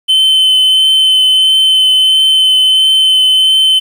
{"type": "tone with vibrato", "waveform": "triangle", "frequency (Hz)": 3062, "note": "G7", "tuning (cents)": -41, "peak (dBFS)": -4, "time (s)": [0.08, 3.8], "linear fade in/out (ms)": 20, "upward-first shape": "triangle", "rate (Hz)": 1.5, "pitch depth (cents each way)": 11, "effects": ["7-bit"]}